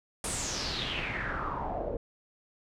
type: noise with low-pass filter sweep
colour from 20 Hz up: pink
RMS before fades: -34 dBFS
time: 0.24-1.97 s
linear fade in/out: 2 ms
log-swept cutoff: 9800 to 500 Hz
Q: 5.1
effects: none